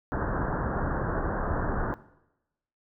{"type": "low-pass noise", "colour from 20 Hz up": "pink", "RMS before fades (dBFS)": -29, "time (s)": [0.12, 1.94], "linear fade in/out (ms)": 0, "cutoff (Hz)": 1700, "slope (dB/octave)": 96, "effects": ["noise-tail reverb RT60 0.9 s tail -18 dB re dry"]}